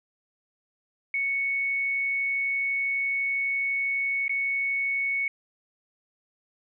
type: tone with dropouts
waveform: sine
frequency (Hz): 2217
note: C#7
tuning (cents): 0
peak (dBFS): -24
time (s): 1.14-5.28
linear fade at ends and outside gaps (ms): 2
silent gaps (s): 4.281-4.294
effects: none